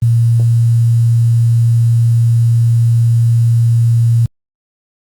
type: tone with quantisation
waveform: sine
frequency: 116.54 Hz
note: A#2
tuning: in tune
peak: -7 dBFS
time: 0.02-4.26 s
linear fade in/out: 5 ms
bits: 6
effects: Opus 32 kbps